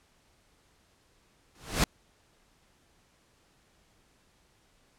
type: noise with exponential growth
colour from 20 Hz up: pink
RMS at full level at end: -21 dBFS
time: 1.55-1.84 s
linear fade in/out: 2 ms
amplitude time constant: 61 ms
effects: pink hiss -66 dBFS RMS until 4.98 s + low-pass 10000 Hz 12 dB/octave